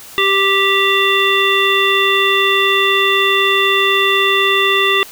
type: harmonic tone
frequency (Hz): 392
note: G4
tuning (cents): 0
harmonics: 1 / 3 / 5 / 7 / 9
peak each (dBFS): -17 / -17 / -17 / -17 / -17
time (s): 0.18-5.03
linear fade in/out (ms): 0
effects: white hiss -36 dBFS RMS until 5.11 s